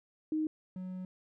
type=tone pair in turn; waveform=sine / triangle; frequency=311.1 / 184.56 Hz; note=D#4 / F#3; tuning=0 / -4 cents; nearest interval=major sixth; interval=904 cents; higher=first; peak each=-29 / -36 dBFS; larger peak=first; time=0.32-0.47 / 0.76-1.05 s; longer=second; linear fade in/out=2 ms; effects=none